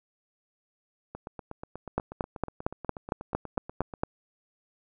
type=two click trains; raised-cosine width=1 ms; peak=-24 / -12 dBFS; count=24 / 10; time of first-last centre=1.15-3.938 / 1.98-4.035 s; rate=8.25 / 4.38 Hz; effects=none